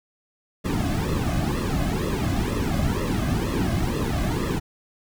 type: noise with flanger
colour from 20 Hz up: brown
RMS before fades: -24 dBFS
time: 0.64-4.6 s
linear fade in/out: 20 ms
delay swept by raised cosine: 1.3 to 2.2 ms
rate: 2.1 Hz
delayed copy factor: -0.85
effects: none